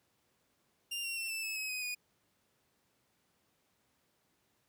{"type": "tone with pitch steps", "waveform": "sawtooth", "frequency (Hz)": [2794, 2744, 2696, 2648, 2601, 2555, 2509, 2465], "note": ["F7", "F7", "E7", "E7", "E7", "D#7", "D#7", "D#7"], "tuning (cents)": [0, -31, 38, 7, -24, 45, 14, -17], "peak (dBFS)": -33, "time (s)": [0.91, 1.95], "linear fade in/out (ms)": 10, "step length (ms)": 130, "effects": ["pink hiss -75 dBFS RMS until 4.68 s", "high-pass 100 Hz 12 dB/octave"]}